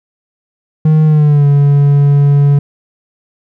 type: tone with pitch glide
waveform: triangle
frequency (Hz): 155.56 to 142.65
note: D#3 to C#3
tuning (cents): 0 to +50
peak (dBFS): -3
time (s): 0.85-2.59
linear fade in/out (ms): 5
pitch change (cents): -150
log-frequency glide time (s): 1.05-1.46
effects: none